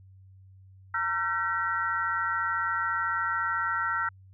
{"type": "tone cluster", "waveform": "sine", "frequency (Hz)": [921, 1357, 1535, 1907], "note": ["A#5", "E6", "G6", "A#6"], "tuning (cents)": [-21, 50, -37, 39], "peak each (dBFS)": [-35, -28, -32, -35], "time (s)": [0.94, 4.09], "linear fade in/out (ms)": 5, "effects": ["added 95 Hz sine -50 dBFS peak until 4.33 s"]}